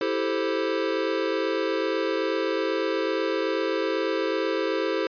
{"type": "chord", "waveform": "square", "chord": "A minor seventh", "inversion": "second", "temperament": "equal", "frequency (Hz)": [329.6, 392, 440, 523.3], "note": ["E4", "G4", "A4", "C5"], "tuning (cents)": [0, 0, 0, 0], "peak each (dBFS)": -30, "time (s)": [0.01, 5.07], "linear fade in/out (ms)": 2, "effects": ["resampled to 11025 Hz"]}